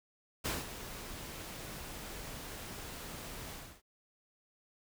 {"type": "noise with ADSR envelope", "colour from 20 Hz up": "pink", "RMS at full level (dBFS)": -34, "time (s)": [0.44, 3.82], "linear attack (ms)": 18, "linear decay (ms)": 200, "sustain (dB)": -11, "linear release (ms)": 300, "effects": []}